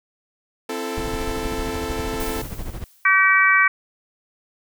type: chord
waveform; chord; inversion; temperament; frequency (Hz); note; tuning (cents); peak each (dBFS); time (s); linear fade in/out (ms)
sawtooth; A minor; first; equal with one note detuned; 261.6 / 335.8 / 440; C4 / E4 / A4; 0 / +32 / 0; -27 / -28 / -24; 0.69-2.42; 5
type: noise with tremolo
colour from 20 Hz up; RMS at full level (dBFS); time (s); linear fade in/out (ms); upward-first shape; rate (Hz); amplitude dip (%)
brown; -27; 0.97-2.84; 0; sine; 13; 70
type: noise with exponential decay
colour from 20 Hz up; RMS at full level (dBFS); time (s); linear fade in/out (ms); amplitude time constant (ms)
blue; -32; 2.2-3.54; 0; 290
type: harmonic tone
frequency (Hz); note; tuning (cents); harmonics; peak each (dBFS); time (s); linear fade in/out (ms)
382.9; G4; -41; 3 / 4 / 5 / 6; -19 / -18 / -18 / -18; 3.05-3.68; 5
effects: none